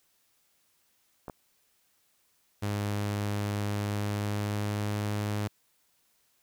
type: clicks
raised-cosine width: 1 ms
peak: -25 dBFS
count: 2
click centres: 1.282 / 1.298 s
type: tone with pitch glide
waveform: sawtooth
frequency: 102.8 to 104.11 Hz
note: G#2 to G#2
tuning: -17 to +5 cents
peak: -25 dBFS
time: 2.62-5.48 s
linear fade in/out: 10 ms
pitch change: +22 cents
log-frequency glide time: 3.74-5.02 s
effects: white hiss -70 dBFS RMS until 6.42 s